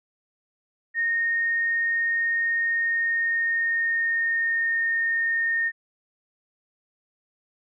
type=tone with pitch glide; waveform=sine; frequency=1848 to 1835.2 Hz; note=A#6 to A#6; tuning=-16 to -28 cents; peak=-21 dBFS; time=0.94-5.72 s; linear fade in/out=50 ms; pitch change=-12 cents; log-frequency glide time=2.58-4.77 s; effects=none